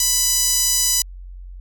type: tone with high-pass filter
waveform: sawtooth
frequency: 993 Hz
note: B5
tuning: 9 cents sharp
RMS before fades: -18 dBFS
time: 0-1.02 s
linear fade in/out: 2 ms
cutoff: 6100 Hz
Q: 1.8
effects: added 45 Hz sine -33 dBFS peak until 1.6 s